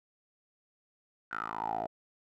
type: tone with band-pass filter sweep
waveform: 10% pulse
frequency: 55 Hz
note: A1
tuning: in tune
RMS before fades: -36 dBFS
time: 1.31-1.87 s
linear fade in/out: 10 ms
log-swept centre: 1500 to 630 Hz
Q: 7.8
effects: none